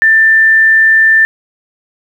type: tone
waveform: sine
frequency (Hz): 1780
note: A6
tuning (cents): +20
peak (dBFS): -4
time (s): 0.02-1.25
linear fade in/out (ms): 0
effects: 7-bit